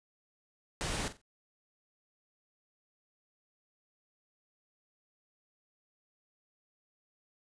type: noise with echo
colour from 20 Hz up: pink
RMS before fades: -35 dBFS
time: 0.81-1.08 s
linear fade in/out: 0 ms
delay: 45 ms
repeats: 3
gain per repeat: -12 dB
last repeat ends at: 1.215 s
effects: resampled to 22050 Hz